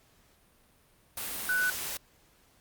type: tone in noise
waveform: sine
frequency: 1491 Hz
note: F#6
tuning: 13 cents sharp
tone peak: -25 dBFS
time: 1.49-1.7 s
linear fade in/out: 2 ms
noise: white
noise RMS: -36 dBFS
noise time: 1.17-1.97 s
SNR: +8 dB
effects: pink hiss -64 dBFS RMS until 2.6 s + Opus 48 kbps